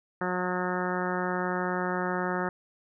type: harmonic tone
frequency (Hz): 181.2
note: F#3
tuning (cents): -36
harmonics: 1 / 2 / 3 / 4 / 5 / 6 / 7 / 8 / 9 / 10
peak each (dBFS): -33 / -33 / -36 / -37 / -36 / -41 / -36 / -38 / -39 / -40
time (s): 0.21-2.49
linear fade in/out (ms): 2
effects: none